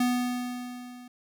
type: tone with level ramp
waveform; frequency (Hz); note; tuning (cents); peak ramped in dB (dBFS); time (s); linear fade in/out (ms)
square; 246.9; B3; 0; -22 to -45; 0-1.08; 5
effects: none